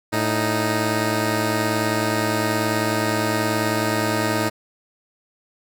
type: tone pair together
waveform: 10% pulse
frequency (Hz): 110 / 311.1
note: A2 / D#4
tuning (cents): 0 / 0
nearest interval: octave + tritone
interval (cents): 1800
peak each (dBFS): -14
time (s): 0.12-4.5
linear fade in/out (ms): 20
effects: none